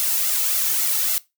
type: noise with flanger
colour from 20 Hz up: blue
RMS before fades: -21 dBFS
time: 0-1.18 s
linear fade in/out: 0 ms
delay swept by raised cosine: 1.4 to 2.3 ms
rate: 3.6 Hz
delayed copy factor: +0.75
effects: noise-tail reverb RT60 0.2 s tail -19 dB re dry